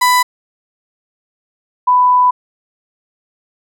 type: tone pair in turn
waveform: 35% pulse / sine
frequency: 995 / 995 Hz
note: B5 / B5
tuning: +13 / +13 cents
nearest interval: unison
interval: 0 cents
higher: neither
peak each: -7 dBFS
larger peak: neither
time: 0.01-0.23 / 1.87-2.31 s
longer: second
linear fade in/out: 10 ms
effects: none